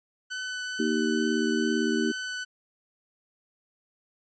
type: tone with vibrato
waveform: sawtooth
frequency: 1504 Hz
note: F#6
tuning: 28 cents sharp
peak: -28 dBFS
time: 0.3-2.45 s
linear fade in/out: 20 ms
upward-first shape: triangle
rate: 2.3 Hz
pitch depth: 10 cents each way
type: harmonic tone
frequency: 77.78 Hz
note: D#2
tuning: in tune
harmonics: 3 / 4 / 5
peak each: -27 / -28 / -29 dBFS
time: 0.79-2.12 s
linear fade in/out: 10 ms
effects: resampled to 16000 Hz